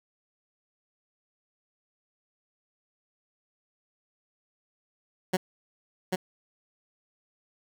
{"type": "tone with echo", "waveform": "15% pulse", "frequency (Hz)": 185, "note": "F#3", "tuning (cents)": 0, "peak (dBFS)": -16, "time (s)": [5.33, 5.37], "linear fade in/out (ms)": 10, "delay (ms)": 790, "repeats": 1, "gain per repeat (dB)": -3, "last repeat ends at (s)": 6.16, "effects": []}